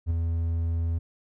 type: tone with ADSR envelope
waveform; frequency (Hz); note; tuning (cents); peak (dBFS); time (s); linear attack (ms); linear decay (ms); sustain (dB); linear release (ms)
triangle; 83.2; E2; +17; -18; 0.06-0.99; 46; 6; -4; 14
effects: none